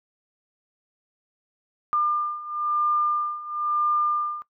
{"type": "beating tone pair", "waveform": "sine", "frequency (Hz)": [1200, 1201], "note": ["D6", "D6"], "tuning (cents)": [37, 38], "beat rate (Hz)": 1, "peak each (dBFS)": [-27, -24], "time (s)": [1.93, 4.42], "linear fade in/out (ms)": 0, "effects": ["noise-tail reverb RT60 0.1 s tail -18 dB re dry"]}